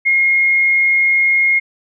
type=tone; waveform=sine; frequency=2146 Hz; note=C7; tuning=43 cents sharp; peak=-10 dBFS; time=0.05-1.6 s; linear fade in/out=20 ms; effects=none